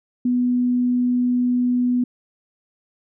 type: tone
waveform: sine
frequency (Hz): 246.9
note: B3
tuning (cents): 0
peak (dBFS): -16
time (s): 0.25-2.04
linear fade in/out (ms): 5
effects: none